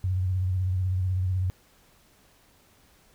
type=tone with vibrato; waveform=sine; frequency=92.5 Hz; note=F#2; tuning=in tune; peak=-23 dBFS; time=0.04-1.5 s; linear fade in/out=0 ms; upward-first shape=triangle; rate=16 Hz; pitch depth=62 cents each way; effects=pink hiss -60 dBFS RMS until 3.14 s

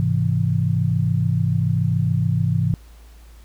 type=chord; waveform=sine; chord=Ab augmented; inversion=none; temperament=equal; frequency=103.83 / 130.81 / 164.81 Hz; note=Ab2 / C3 / E3; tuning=0 / 0 / 0 cents; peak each=-21 dBFS; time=0-2.74 s; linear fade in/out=0 ms; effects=added 56 Hz sine -42 dBFS peak until 3.44 s + pink hiss -54 dBFS RMS until 3.44 s

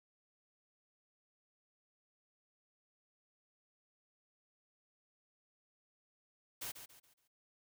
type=noise with echo; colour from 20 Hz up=white; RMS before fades=-43 dBFS; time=6.61-6.72 s; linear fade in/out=10 ms; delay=140 ms; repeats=4; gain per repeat=-9 dB; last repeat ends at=7.28 s; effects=none

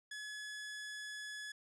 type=tone; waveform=sawtooth; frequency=1700 Hz; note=G#6; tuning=40 cents sharp; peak=-40 dBFS; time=0.11-1.52 s; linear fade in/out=5 ms; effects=resampled to 22050 Hz

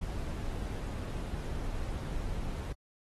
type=noise; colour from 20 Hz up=brown; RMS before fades=-36 dBFS; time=0.01-2.73 s; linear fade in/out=10 ms; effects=AAC 32 kbps

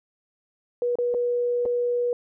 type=tone with dropouts; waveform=sine; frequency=484.7 Hz; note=B4; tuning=32 cents flat; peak=-21 dBFS; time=0.82-2.13 s; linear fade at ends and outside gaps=1 ms; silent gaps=0.955-0.986 / 1.141-1.146 / 1.654-1.659 s; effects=none

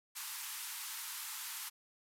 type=band-pass noise; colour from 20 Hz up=white; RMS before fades=-44 dBFS; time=0.15-1.7 s; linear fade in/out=20 ms; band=840 to 15000 Hz; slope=96 dB/octave; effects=none

